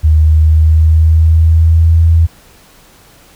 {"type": "tone with pitch glide", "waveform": "sine", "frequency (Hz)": [77.78, 82.26], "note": ["D#2", "E2"], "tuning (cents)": [0, -3], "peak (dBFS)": -4, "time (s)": [0.03, 2.27], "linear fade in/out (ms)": 20, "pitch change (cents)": 97, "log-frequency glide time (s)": [0.22, 2], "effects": ["pink hiss -43 dBFS RMS until 3.35 s"]}